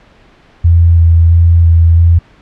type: tone with vibrato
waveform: sine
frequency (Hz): 83.9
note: E2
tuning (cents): +31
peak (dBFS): -3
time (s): 0.64-2.19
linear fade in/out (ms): 10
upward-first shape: square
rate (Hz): 1.5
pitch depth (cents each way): 13
effects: pink hiss -44 dBFS RMS until 2.41 s + low-pass 3000 Hz 12 dB/octave